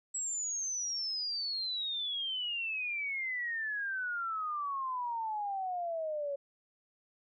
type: exponential sweep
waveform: sine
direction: down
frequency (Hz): 7810 to 554.4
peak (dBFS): -33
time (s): 0.14-6.36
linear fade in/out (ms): 10
effects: none